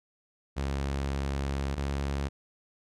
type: tone pair in turn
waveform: sawtooth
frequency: 69 / 69.72 Hz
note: C#2 / C#2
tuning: -7 / +11 cents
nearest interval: unison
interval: 18 cents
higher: second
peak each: -25 dBFS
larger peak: neither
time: 0.56-1.76 / 1.76-2.29 s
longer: first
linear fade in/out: 20 ms
effects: low-pass 8000 Hz 12 dB/octave